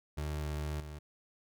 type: tone with level steps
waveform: 30% pulse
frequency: 75.2 Hz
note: D2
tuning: 42 cents sharp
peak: -32 / -40 dBFS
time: 0.17-0.99 s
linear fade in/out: 10 ms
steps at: 0.8 s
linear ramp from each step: 2 ms
effects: none